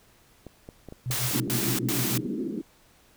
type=clicks; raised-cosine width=2 ms; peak=-27 dBFS; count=7; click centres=0.467 / 0.689 / 0.887 / 0.924 / 1.104 / 1.312 / 1.477 s
type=tone with tremolo; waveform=sine; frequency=125 Hz; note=B2; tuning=21 cents sharp; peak=-26 dBFS; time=1.06-2.26 s; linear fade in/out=0 ms; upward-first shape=sine; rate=6.6 Hz; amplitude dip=95%
type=noise bursts; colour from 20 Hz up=white; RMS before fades=-29 dBFS; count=3; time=1.11-2.176 s; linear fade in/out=0 ms; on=290 ms; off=98 ms
type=band-pass noise; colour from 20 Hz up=white; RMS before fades=-31 dBFS; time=1.33-2.62 s; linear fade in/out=20 ms; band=180 to 360 Hz; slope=48 dB/octave
effects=pink hiss -59 dBFS RMS until 3.16 s